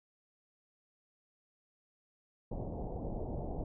pink low-pass noise, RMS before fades -39 dBFS, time 2.51-3.64 s, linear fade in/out 5 ms, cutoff 800 Hz, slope 48 dB/octave, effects none

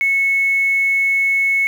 sine tone with quantisation, 2200 Hz, C#7, 14 cents flat, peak -13 dBFS, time 0.01-1.67 s, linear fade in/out 0 ms, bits 6, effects none

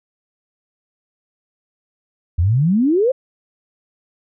sine exponential sweep, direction up, 78.5 to 548 Hz, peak -12 dBFS, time 2.38-3.12 s, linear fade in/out 10 ms, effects none

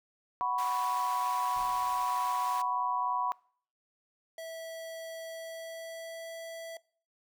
sine chord, F# suspended fourth, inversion none, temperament just, 740 / 986.7 / 1110 Hz, F#5 / B5 / C#6, 0 / -2 / +2 cents, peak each -36 / -30 / -34 dBFS, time 0.41-3.32 s, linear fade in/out 0 ms
pink high-pass noise, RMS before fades -45 dBFS, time 0.58-2.62 s, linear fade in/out 5 ms, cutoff 760 Hz, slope 24 dB/octave
brown noise with exponential decay, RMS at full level -50 dBFS, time 1.56-2.9 s, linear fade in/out 1 ms, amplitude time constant 290 ms
square tone with pitch glide, 654 to 659.7 Hz, E5 to E5, -14 to +1 cents, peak -40 dBFS, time 4.38-6.77 s, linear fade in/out 2 ms, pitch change +15 cents, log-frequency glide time 5.3-6.34 s
effects noise-tail reverb RT60 0.5 s tail -23 dB re dry

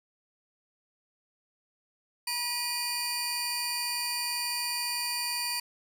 25% pulse tone cluster, 964 / 2446 / 4579 Hz, B5 / D#7 / D8, -42 / -30 / -45 cents, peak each -33 / -32 / -27 dBFS, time 2.27-5.6 s, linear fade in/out 5 ms, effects none

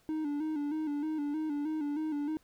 triangle tone with vibrato, 300.9 Hz, D4, 42 cents sharp, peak -29 dBFS, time 0.09-2.37 s, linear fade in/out 0 ms, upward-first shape square, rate 3.2 Hz, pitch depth 64 cents each way, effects pink hiss -68 dBFS RMS until 2.43 s

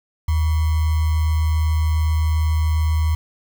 sine tone with sample-and-hold, 78.7 Hz, D#2, 20 cents sharp, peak -15 dBFS, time 0.28-3.15 s, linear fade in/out 5 ms, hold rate 1050 Hz, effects none

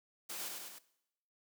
white noise with echo, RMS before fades -43 dBFS, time 0.29-0.49 s, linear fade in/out 10 ms, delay 100 ms, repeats 3, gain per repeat -3 dB, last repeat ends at 0.79 s, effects noise-tail reverb RT60 0.8 s tail -18 dB re dry + high-pass 200 Hz 12 dB/octave

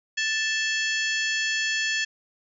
harmonic tone with a mistuned harmonic, 880 Hz, A5, in tune, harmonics 2 / 3 / 4 / 5 / 6 / 7 / 8, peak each -26 / -30 / -32 / -34 / -36 / -37 / -38 dBFS, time 0.17-2.05 s, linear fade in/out 10 ms, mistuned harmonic 4, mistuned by -110 cents, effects none

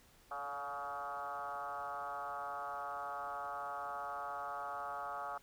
sine tone with frequency modulation, 987.8 Hz, B5, in tune, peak -39 dBFS, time 0.31-5.38 s, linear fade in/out 5 ms, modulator 138 Hz, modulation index 2.7, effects pink hiss -65 dBFS RMS until 5.42 s

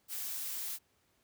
blue noise, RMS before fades -39 dBFS, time 0.08-0.79 s, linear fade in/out 50 ms, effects pink hiss -73 dBFS RMS until 1.23 s + high-pass 60 Hz 12 dB/octave

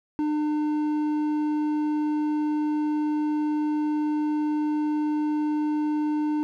sine tone with hard clipping, 301.5 Hz, D4, 46 cents sharp, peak -24 dBFS, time 0.19-6.43 s, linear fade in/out 0 ms, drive 6 dB, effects none

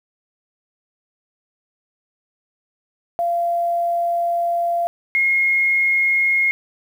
sine tone pair in turn, 688 / 2151 Hz, F5 / C7, -26 / +47 cents, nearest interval octave + minor sixth, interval 1973 cents, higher second, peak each -17 / -14 dBFS, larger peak second, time 3.19-4.87 / 5.15-6.51 s, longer first, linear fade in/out 0 ms, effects 8-bit

